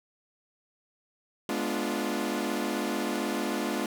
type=chord; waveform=sawtooth; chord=G# diminished seventh; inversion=none; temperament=equal with one note detuned; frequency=210.9 / 246.9 / 293.7 / 349.2 Hz; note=G#3 / B3 / D4 / F4; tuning=+27 / 0 / 0 / 0 cents; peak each=-30 dBFS; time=1.49-3.86 s; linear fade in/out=2 ms; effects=none